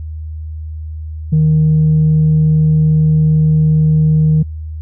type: tone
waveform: sine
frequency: 155.56 Hz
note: D#3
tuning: in tune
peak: -6 dBFS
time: 1.32-4.43 s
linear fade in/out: 10 ms
effects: tanh soft clip ceiling -5 dBFS + added 78 Hz sine -22 dBFS peak until 4.81 s